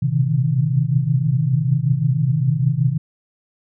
sine tone cluster, 115.3 / 125.8 / 131.1 / 152.2 / 158.6 Hz, A#2 / B2 / C3 / D#3 / D#3, -19 / +32 / +4 / -38 / +33 cents, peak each -27 / -24 / -18 / -26 / -20 dBFS, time 0.02-2.98 s, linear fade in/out 10 ms, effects none

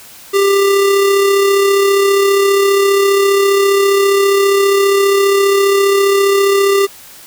square tone with amplitude modulation, 396.4 Hz, G4, 19 cents sharp, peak -8 dBFS, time 0.33-6.87 s, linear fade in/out 20 ms, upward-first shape sine, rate 34.9 Hz, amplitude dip 30%, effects white hiss -37 dBFS RMS until 7.26 s

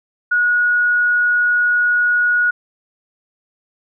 sine tone, 1454 Hz, F#6, 31 cents flat, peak -12 dBFS, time 0.31-2.51 s, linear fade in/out 10 ms, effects none

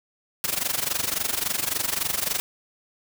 white noise with amplitude modulation, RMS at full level -23 dBFS, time 0.44-2.4 s, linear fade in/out 0 ms, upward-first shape sine, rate 23.6 Hz, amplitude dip 85%, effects none

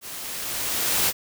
white noise with level ramp, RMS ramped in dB -37 to -20 dBFS, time 0.01-1.13 s, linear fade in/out 50 ms, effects none

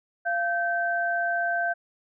sine tone pair together, 691 / 1551.2 Hz, F5 / G6, -19 / -19 cents, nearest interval octave + major second, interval 1400 cents, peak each -26 dBFS, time 0.25-1.74 s, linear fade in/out 20 ms, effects none

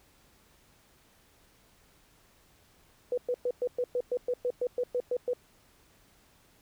sine tone bursts, 492.9 Hz, B4, 3 cents flat, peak -26 dBFS, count 14, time 3.12-5.334 s, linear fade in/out 2 ms, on 56 ms, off 110 ms, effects pink hiss -63 dBFS RMS until 6.61 s

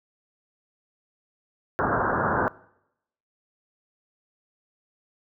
white low-pass noise, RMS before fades -24 dBFS, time 1.79-2.48 s, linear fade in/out 0 ms, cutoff 1600 Hz, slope 96 dB/octave, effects noise-tail reverb RT60 0.8 s tail -22 dB re dry + high-pass 60 Hz 12 dB/octave

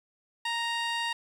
15% pulse tone with low-pass filter, 932 Hz, A#5, 1 cent flat, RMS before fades -31 dBFS, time 0.45-1.13 s, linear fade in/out 5 ms, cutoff 6200 Hz, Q 1, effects 9-bit

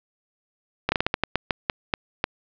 slowing click train, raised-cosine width 0.3 ms, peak -4 dBFS, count 12, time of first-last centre 0.89-2.241 s, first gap 30 ms, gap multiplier 1.26, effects low-pass 4000 Hz 12 dB/octave

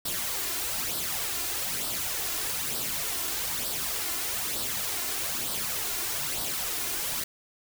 white noise with flanger, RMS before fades -31 dBFS, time 0.05-7.24 s, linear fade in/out 5 ms, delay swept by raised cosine 0.22 to 2.92 ms, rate 1.1 Hz, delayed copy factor +0.55, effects none

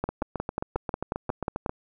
two click trains, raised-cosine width 1 ms, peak -15 / -13 dBFS, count 13 / 10, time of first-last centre 0.09-1.694 / 0.04-1.662 s, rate 7.48 / 5.55 Hz, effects none

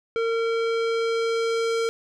square tone with low-pass filter sweep, 457.2 Hz, A#4, 34 cents flat, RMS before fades -24 dBFS, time 0.16-1.89 s, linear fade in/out 0 ms, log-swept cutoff 2600 to 6900 Hz, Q 0.87, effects none

